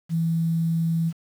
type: tone with quantisation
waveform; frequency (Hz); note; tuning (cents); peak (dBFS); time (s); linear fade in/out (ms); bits
sine; 164.81; E3; 0; -20; 0.09-1.13; 50; 8
effects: none